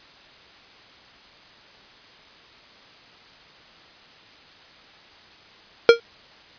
square tone with exponential decay, 466.2 Hz, A#4, in tune, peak -4 dBFS, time 5.89-6 s, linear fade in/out 1 ms, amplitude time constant 23 ms, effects white hiss -49 dBFS RMS until 6.58 s + resampled to 11025 Hz

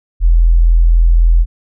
sine tone, 41.87 Hz, E1, 28 cents sharp, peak -5 dBFS, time 0.2-1.46 s, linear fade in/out 50 ms, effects none

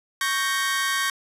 sawtooth chord, G diminished, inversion second, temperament equal, 1108.7 / 1568 / 1864.7 Hz, Db6 / G6 / Bb6, 0 / 0 / 0 cents, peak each -23 dBFS, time 0.21-1.1 s, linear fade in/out 2 ms, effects resampled to 32000 Hz + 9-bit

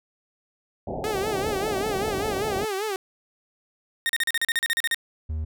white low-pass noise, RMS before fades -31 dBFS, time 0.87-2.65 s, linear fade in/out 5 ms, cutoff 830 Hz, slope 96 dB/octave
sawtooth tone with vibrato, 407.4 Hz, G#4, 33 cents flat, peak -22 dBFS, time 1.04-2.96 s, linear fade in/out 0 ms, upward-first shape sine, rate 5.1 Hz, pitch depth 130 cents each way
30% pulse tone bursts, 1843 Hz, A#6, 20 cents flat, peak -18 dBFS, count 13, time 4.06-4.945 s, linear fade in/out 0 ms, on 33 ms, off 38 ms
triangle tone, 78.3 Hz, D#2, 11 cents sharp, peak -24 dBFS, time 5.29-5.45 s, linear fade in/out 10 ms
effects none

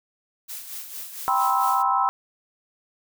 blue noise with tremolo, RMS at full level -34 dBFS, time 0.48-1.83 s, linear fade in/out 20 ms, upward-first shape sine, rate 4.4 Hz, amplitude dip 55%
sine chord, C major seventh, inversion second, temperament just, 784.9 / 981.1 / 1046.5 / 1308.1 Hz, G5 / B5 / C6 / E6, +2 / -12 / 0 / -14 cents, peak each -24 dBFS, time 1.28-2.09 s, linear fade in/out 0 ms
effects none

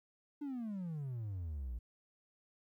triangle exponential sweep, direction down, 300 to 55.5 Hz, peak -36 dBFS, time 0.41-1.79 s, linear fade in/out 10 ms, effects tanh soft clip ceiling -32 dBFS + 13-bit

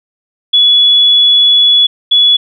sine tone pair in turn, 3402 / 3402 Hz, G#7 / G#7, +41 / +41 cents, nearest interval unison, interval 0 cents, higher neither, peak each -4 dBFS, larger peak neither, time 0.53-1.87 / 2.11-2.37 s, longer first, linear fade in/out 10 ms, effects none

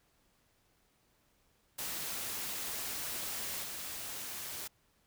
white noise with level steps, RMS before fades -39 / -42 dBFS, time 1.78-4.68 s, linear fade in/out 10 ms, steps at 3.62 s, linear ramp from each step 20 ms, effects pink hiss -72 dBFS RMS until 5.06 s

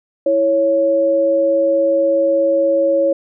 sine tone pair together, 329.4 / 554 Hz, E4 / C#5, -1 / -1 cents, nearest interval major sixth, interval 900 cents, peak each -20 / -12 dBFS, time 0.26-3.13 s, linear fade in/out 5 ms, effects none

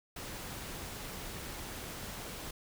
pink noise, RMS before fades -43 dBFS, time 0.16-2.51 s, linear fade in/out 5 ms, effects none

